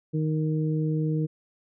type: harmonic tone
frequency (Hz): 155.56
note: D#3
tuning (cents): 0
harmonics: 1 / 2 / 3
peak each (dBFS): -24 / -30 / -34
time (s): 0.13-1.27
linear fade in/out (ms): 20
effects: none